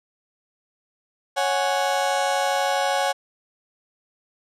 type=chord; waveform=35% pulse; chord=C# suspended fourth; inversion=none; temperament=just; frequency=554.4 / 739.2 / 831.5 Hz; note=C#5 / F#5 / G#5; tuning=0 / -2 / +2 cents; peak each=-23 dBFS; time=1.36-3.13 s; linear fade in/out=20 ms; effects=low-pass 9000 Hz 12 dB/octave